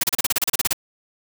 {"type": "noise bursts", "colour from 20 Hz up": "white", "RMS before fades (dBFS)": -19, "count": 13, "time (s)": [0.01, 0.731], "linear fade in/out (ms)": 5, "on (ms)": 25, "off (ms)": 33, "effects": []}